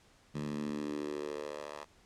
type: tone with high-pass filter sweep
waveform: 10% pulse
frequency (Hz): 73.9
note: D2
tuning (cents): +11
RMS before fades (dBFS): -39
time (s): 0.34-1.85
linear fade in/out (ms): 20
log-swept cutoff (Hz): 160 to 740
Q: 3.2
effects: pink hiss -64 dBFS RMS until 2.05 s + low-pass 8000 Hz 12 dB/octave